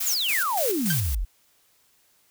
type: noise with tremolo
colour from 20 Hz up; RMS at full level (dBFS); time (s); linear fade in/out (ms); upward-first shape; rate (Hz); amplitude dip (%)
blue; -27; 0-1.15; 10; square; 3.5; 55
type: exponential sweep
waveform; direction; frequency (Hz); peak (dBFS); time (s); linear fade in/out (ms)
sine; down; 7440 to 36.68; -23; 0.06-1.25; 10
type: tone with exponential decay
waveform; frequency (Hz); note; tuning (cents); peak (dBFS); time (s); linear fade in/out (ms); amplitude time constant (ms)
sawtooth; 1568; G6; 0; -18; 0.9-0.99; 5; 18
effects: white hiss -63 dBFS RMS until 2.3 s